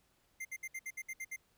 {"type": "tone bursts", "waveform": "square", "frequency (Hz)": 2093, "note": "C7", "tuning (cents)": 0, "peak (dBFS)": -40, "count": 9, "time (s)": [0.4, 1.363], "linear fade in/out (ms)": 10, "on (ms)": 51, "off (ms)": 63, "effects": ["pink hiss -73 dBFS RMS until 1.57 s"]}